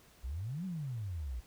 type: exponential two-way sweep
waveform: sine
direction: up then down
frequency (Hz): 56.1 to 194.2 to 56.1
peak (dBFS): -36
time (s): 0.23-1.41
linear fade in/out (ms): 20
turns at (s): 0.65
effects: pink hiss -62 dBFS RMS until 1.46 s